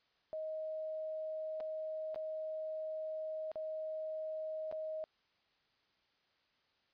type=tone with dropouts; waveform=sine; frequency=628 Hz; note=D#5; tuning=16 cents sharp; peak=-38 dBFS; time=0.33-5.04 s; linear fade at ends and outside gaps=0 ms; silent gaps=1.602-1.606 / 2.145-2.159 / 3.516-3.557 / 4.714-4.725 s; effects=white hiss -75 dBFS RMS until 6.93 s + resampled to 11025 Hz